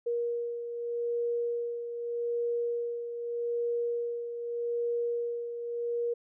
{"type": "beating tone pair", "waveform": "sine", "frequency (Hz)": [473.4, 474.22], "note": ["A#4", "A#4"], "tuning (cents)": [27, 30], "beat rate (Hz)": 0.82, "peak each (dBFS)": [-30, -38], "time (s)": [0.06, 6.14], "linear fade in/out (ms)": 10, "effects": []}